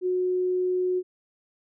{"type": "tone", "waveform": "sine", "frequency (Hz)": 365.3, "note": "F#4", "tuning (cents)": -22, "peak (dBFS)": -22, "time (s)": [0.01, 1.03], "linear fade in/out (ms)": 50, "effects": []}